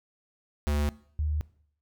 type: tone pair in turn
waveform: square / sine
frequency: 73.42 / 75.7 Hz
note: D2 / D#2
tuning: 0 / -47 cents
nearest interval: minor second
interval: 53 cents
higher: second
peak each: -25 dBFS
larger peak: neither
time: 0.67-0.89 / 1.19-1.41 s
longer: neither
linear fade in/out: 0 ms
effects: noise-tail reverb RT60 0.6 s tail -20 dB re dry